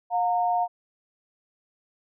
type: tone pair together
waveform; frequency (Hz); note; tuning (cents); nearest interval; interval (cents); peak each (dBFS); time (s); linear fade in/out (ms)
sine; 712.9 / 920; F5 / A#5; +35 / -23; major third; 442; -22 / -27; 0.1-0.68; 50
effects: none